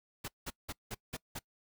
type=noise bursts; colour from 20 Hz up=pink; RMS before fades=-40 dBFS; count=6; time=0.24-1.392 s; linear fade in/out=10 ms; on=42 ms; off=180 ms; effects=noise-tail reverb RT60 0.1 s tail -23 dB re dry